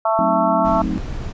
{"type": "harmonic tone", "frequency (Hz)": 221.8, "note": "A3", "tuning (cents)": 14, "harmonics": [3, 4, 5, 6], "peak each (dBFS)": [-18, -20, -22, -24], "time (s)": [0.05, 0.82], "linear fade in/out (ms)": 5}
{"type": "chord", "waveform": "sine", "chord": "F# diminished seventh", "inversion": "none", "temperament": "equal", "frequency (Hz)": [185, 220, 261.6, 311.1], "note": ["F#3", "A3", "C4", "Eb4"], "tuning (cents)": [0, 0, 0, 0], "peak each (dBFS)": [-24, -26, -25, -26], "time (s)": [0.19, 0.98], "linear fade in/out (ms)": 0}
{"type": "noise", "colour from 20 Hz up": "brown", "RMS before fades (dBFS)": -27, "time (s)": [0.64, 1.33], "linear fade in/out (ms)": 20}
{"effects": ["resampled to 16000 Hz"]}